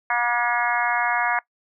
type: harmonic tone with a mistuned harmonic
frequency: 240 Hz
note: B3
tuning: 49 cents flat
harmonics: 3 / 4 / 5 / 6 / 7 / 8 / 9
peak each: -26 / -25 / -28 / -28 / -25 / -32 / -28 dBFS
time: 0.1-1.39 s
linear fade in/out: 2 ms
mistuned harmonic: 5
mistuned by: -20 cents
effects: noise-tail reverb RT60 0.1 s tail -22 dB re dry